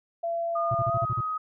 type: tone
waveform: sine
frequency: 676 Hz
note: E5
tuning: 43 cents sharp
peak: -26 dBFS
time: 0.23-1.05 s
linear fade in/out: 10 ms
type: tone with pitch glide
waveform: sine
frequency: 1218 to 1258 Hz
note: D#6 to D#6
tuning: -37 to +19 cents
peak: -27 dBFS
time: 0.55-1.38 s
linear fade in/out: 10 ms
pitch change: +56 cents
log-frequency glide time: 0.87-0.94 s
type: tone bursts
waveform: triangle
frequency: 119.6 Hz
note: A#2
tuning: 45 cents sharp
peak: -24 dBFS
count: 7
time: 0.71-1.209 s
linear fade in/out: 5 ms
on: 37 ms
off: 40 ms
effects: none